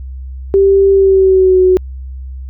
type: tone with pitch glide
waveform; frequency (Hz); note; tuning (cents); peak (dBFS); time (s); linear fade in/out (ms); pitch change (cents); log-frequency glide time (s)
sine; 391.8 to 369.8; G4 to F#4; -1 to -1; -5; 0.54-1.77; 0; -100; 0.92-1.6
effects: added 65 Hz sine -23 dBFS peak until 2.49 s